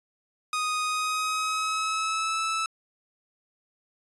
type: tone with pitch glide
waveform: sawtooth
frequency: 1244.5 to 1311.7 Hz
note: D#6 to E6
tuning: 0 to -9 cents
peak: -22 dBFS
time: 0.53-2.66 s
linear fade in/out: 2 ms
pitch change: +91 cents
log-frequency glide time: 0.84-2.4 s
effects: resampled to 24000 Hz